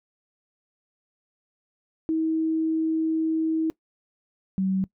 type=tone pair in turn; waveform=sine; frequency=320.1 / 190.33 Hz; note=D#4 / F#3; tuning=+49 / +49 cents; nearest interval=major sixth; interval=900 cents; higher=first; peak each=-21 dBFS; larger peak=neither; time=2.09-3.7 / 4.58-4.84 s; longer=first; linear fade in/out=0 ms; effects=noise-tail reverb RT60 0.1 s tail -21 dB re dry